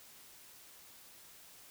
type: silence
effects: white hiss -57 dBFS RMS until 1.7 s